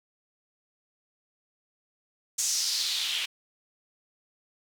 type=noise with band-pass filter sweep; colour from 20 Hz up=white; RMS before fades=-29 dBFS; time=2.38-3.26 s; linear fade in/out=10 ms; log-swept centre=6800 to 2800 Hz; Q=3.3; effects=none